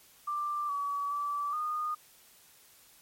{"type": "tone with pitch steps", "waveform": "sine", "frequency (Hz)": [1182, 1139, 1158, 1226], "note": ["D6", "C#6", "D6", "D#6"], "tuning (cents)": [11, 47, -25, -26], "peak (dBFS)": -30, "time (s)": [0.27, 1.95], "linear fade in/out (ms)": 10, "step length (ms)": 420, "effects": ["white hiss -59 dBFS RMS until 3.01 s", "MP3 64 kbps"]}